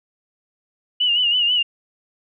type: tone with vibrato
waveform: sine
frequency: 2900 Hz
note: F#7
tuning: 35 cents flat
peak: -15 dBFS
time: 1-1.63 s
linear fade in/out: 10 ms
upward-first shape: sine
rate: 6.1 Hz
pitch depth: 66 cents each way
effects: none